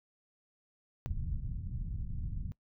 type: low-pass noise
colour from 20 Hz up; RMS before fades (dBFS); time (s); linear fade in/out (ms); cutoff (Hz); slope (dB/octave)
pink; -37; 1.06-2.52; 0; 150; 24
effects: noise-tail reverb RT60 0.1 s tail -20 dB re dry